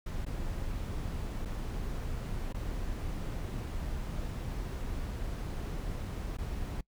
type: noise with dropouts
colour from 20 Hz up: brown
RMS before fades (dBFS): -36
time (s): 0.06-6.81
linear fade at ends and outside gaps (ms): 5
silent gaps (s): 0.251-0.263 / 1.451-1.455 / 2.527-2.544 / 6.371-6.384
effects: noise-tail reverb RT60 0.1 s tail -24 dB re dry